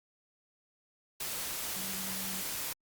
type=tone in noise; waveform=sine; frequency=190 Hz; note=F#3; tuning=46 cents sharp; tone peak=-44 dBFS; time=1.76-2.41 s; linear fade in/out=5 ms; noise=white; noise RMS=-37 dBFS; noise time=1.2-2.73 s; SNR=-10 dB; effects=Opus 48 kbps